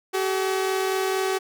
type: tone pair together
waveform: sawtooth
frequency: 380.3 / 424.6 Hz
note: F#4 / G#4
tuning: +48 / +38 cents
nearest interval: major second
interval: 190 cents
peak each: -19 / -26 dBFS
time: 0.13-1.39 s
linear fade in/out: 20 ms
effects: none